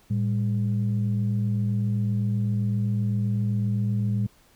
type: tone pair together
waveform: sine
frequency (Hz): 112.25 / 200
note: A2 / G3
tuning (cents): +35 / +35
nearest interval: minor seventh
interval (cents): 1000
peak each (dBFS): -22 / -26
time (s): 0.1-4.27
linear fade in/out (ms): 10
effects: tanh soft clip ceiling -16 dBFS + pink hiss -59 dBFS RMS until 4.55 s